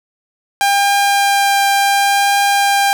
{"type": "tone with vibrato", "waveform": "sawtooth", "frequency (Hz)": 799, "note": "G5", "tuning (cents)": 33, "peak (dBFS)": -7, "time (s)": [0.61, 2.93], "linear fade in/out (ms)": 0, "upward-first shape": "triangle", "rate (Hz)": 0.7, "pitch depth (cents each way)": 9, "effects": []}